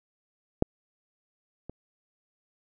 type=clicks; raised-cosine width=2 ms; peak=-7 / -25 dBFS; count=2; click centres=0.624 / 1.696 s; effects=none